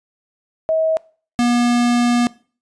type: tone pair in turn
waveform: sine / square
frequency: 640 / 240.7 Hz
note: D#5 / B3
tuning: +49 / -44 cents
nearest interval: octave + perfect fourth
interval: 1693 cents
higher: first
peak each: -14 dBFS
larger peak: neither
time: 0.69-0.97 / 1.39-2.27 s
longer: second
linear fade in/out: 0 ms
effects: noise-tail reverb RT60 0.4 s tail -21 dB re dry + resampled to 22050 Hz